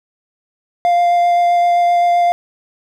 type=tone with vibrato; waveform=triangle; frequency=698.5 Hz; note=F5; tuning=in tune; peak=-8 dBFS; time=0.85-2.32 s; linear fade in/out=0 ms; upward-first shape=sine; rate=7.7 Hz; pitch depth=8 cents each way; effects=none